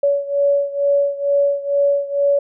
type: beating tone pair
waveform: sine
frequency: 565 / 567.2 Hz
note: C#5 / C#5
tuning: +33 / +40 cents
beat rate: 2.2 Hz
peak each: -16 / -19 dBFS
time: 0.03-2.39 s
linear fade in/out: 5 ms
effects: none